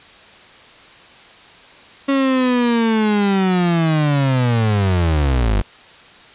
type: linear sweep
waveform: 35% pulse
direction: down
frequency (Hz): 277.2 to 46.74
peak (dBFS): -12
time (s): 2.08-5.62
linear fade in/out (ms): 10
effects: white hiss -43 dBFS RMS until 6.34 s + resampled to 8000 Hz